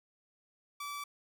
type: tone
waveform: sawtooth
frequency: 1156 Hz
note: D6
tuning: 28 cents flat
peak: -35 dBFS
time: 0.8-1.04 s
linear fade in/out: 5 ms
effects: none